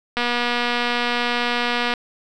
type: click train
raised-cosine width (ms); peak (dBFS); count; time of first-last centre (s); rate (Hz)
0.3; -6; 427; 0.17-1.938; 241
effects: none